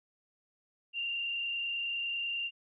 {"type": "tone with frequency modulation", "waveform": "sine", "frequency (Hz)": 2784, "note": "F7", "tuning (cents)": -6, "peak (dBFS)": -32, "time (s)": [0.93, 2.51], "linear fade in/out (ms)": 50, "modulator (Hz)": 29.9, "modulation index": 1.5, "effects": []}